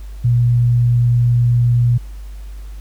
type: tone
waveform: sine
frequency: 120.3 Hz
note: B2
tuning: 45 cents flat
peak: -10 dBFS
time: 0.24-1.98 s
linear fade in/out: 10 ms
effects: added 50 Hz sine -28 dBFS peak until 2.8 s + pink hiss -49 dBFS RMS until 2.8 s